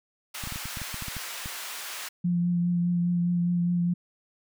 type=high-pass noise; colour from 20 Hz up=pink; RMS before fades=-37 dBFS; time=0.34-2.09 s; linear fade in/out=10 ms; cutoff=1200 Hz; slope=12 dB/octave
type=clicks; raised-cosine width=5 ms; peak=-25 dBFS; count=12; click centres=0.438 / 0.473 / 0.523 / 0.559 / 0.656 / 0.772 / 0.817 / 0.943 / 1.023 / 1.083 / 1.167 / 1.459 s
type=tone with vibrato; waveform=sine; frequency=174.61 Hz; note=F3; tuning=in tune; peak=-22 dBFS; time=2.24-3.94 s; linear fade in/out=10 ms; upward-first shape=triangle; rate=4.9 Hz; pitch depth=20 cents each way
effects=none